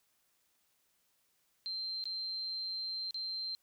sine tone with dropouts, 4139 Hz, C8, 20 cents flat, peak -36 dBFS, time 1.66-3.55 s, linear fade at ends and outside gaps 0 ms, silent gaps 2.04-2.055 / 3.108-3.144 s, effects white hiss -75 dBFS RMS until 3.62 s

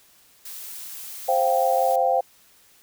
blue noise, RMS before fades -37 dBFS, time 0.45-1.96 s, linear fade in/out 5 ms
sine chord, C suspended fourth, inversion none, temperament equal, 523.3 / 698.5 / 784 Hz, C5 / F5 / G5, 0 / 0 / 0 cents, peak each -22 dBFS, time 1.28-2.21 s, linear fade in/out 10 ms
effects white hiss -56 dBFS RMS until 2.82 s

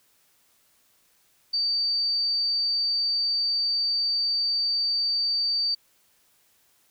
sine tone, 4616 Hz, D8, 31 cents flat, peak -22 dBFS, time 1.53-5.75 s, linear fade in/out 10 ms, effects white hiss -64 dBFS RMS until 6.9 s

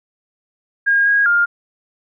sine tone with pitch steps, 1624 / 1640 / 1407 Hz, G#6 / G#6 / F6, -39 / -22 / +12 cents, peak -11 dBFS, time 0.86-1.46 s, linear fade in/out 20 ms, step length 200 ms, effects none

